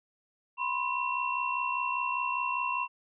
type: tone cluster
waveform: sine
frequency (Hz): 989 / 1054 / 2719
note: B5 / C6 / F7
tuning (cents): +2 / +12 / -47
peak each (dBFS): -32 / -33 / -33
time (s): 0.57-2.88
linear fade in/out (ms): 50
effects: none